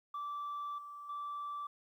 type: tone with level steps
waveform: sine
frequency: 1164 Hz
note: D6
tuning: 16 cents flat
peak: -36 / -45 / -37 dBFS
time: 0.14-1.67 s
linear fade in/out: 5 ms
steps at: 0.78 / 1.09 s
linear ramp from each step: 5 ms
effects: tanh soft clip ceiling -36 dBFS + 12-bit